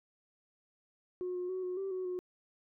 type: tone with pitch steps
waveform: sine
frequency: 362.7 / 359.6 / 372.4 / 363.5 / 387.6 / 371.1 / 362.4 Hz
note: F#4 / F#4 / F#4 / F#4 / G4 / F#4 / F#4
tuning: -34 / -49 / +11 / -31 / -20 / +5 / -36 cents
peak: -33 dBFS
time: 1.21-2.19 s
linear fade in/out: 0 ms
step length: 140 ms
effects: tanh soft clip ceiling -31 dBFS